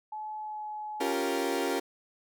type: tone with pitch glide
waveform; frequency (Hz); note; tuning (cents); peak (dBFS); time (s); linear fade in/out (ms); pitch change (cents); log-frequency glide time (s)
sine; 857 to 849.6; A5 to G#5; -46 to +39; -35; 0.12-1.13; 5; -15; 0.39-0.63
type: chord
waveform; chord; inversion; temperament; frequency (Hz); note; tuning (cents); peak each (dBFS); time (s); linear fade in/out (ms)
30% pulse; G half-diminished seventh; second; equal; 277.2 / 349.2 / 392 / 466.2; Db4 / F4 / G4 / Bb4; 0 / 0 / 0 / 0; -31; 1-1.8; 10
effects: none